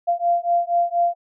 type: beating tone pair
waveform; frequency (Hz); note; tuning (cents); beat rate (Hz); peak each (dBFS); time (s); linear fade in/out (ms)
sine; 690 / 694.2; F5 / F5; -21 / -11; 4.2; -20; 0.07-1.15; 20
effects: none